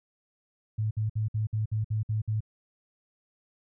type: tone bursts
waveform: sine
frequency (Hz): 108.3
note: A2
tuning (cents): -27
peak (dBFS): -25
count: 9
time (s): 0.78-2.406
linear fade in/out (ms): 10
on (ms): 130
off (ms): 57
effects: none